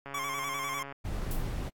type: click train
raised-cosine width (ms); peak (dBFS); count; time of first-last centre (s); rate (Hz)
0.5; -27; 121; 0.06-0.923; 139
type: tone with vibrato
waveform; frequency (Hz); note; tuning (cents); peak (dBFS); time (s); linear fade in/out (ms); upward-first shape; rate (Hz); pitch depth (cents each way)
25% pulse; 1100; C#6; -14; -29; 0.14-0.83; 5; square; 10; 63
type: noise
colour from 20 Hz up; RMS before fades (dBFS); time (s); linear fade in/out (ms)
brown; -33; 1.04-1.7; 20
type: noise with exponential decay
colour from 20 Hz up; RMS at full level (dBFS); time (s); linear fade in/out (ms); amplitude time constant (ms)
violet; -35; 1.31-1.51; 1; 43
effects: AAC 64 kbps